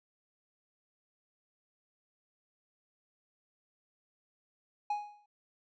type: tone with exponential decay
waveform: triangle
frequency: 830.6 Hz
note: G#5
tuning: in tune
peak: -26 dBFS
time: 4.9-5.26 s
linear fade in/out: 5 ms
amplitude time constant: 78 ms
effects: resampled to 16000 Hz